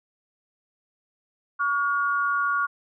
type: tone pair together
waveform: sine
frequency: 1133 / 1427.5 Hz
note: C#6 / F6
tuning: +37 / +37 cents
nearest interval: major third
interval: 400 cents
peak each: -24 dBFS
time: 1.59-2.67 s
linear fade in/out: 20 ms
effects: none